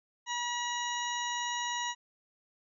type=harmonic tone; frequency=963 Hz; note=B5; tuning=44 cents flat; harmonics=1 / 2 / 3 / 4 / 6 / 7; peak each=-35 / -38 / -40 / -41 / -43 / -43 dBFS; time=0.26-1.95 s; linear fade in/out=50 ms; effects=none